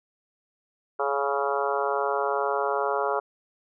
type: harmonic tone with a mistuned harmonic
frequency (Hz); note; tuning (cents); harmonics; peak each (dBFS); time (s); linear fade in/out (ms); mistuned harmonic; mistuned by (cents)
140; C#3; +18; 3 / 4 / 5 / 6 / 7 / 8 / 9 / 10; -29 / -30 / -31 / -32 / -32 / -33 / -34 / -34; 0.99-3.2; 10; 10; -22
effects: none